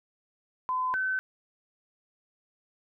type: tone pair in turn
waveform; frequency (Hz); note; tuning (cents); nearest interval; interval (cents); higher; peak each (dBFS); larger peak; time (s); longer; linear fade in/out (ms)
sine; 1018 / 1525.3; C6 / G6; -48 / -48; perfect fifth; 700; second; -26; neither; 0.69-0.94 / 0.94-1.19; neither; 0
effects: none